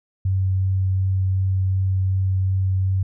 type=tone with vibrato; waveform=sine; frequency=94.8 Hz; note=F#2; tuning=43 cents sharp; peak=-17 dBFS; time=0.25-3.03 s; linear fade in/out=5 ms; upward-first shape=triangle; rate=2.7 Hz; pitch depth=9 cents each way; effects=none